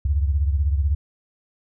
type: beating tone pair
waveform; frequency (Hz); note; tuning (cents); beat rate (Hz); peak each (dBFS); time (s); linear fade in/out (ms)
sine; 70.2 / 86.2; C#2 / F2; +22 / -22; 16; -18 / -25; 0.05-0.95; 5
effects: none